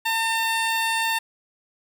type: tone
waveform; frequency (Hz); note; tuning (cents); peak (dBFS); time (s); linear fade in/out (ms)
15% pulse; 903; A5; +45; -15; 0.05-1.19; 10
effects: none